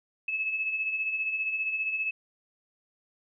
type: beating tone pair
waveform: sine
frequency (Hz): 2583 / 2598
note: E7 / E7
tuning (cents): -36 / -26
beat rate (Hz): 15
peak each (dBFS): -37 / -28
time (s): 0.28-2.11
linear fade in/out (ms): 5
effects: none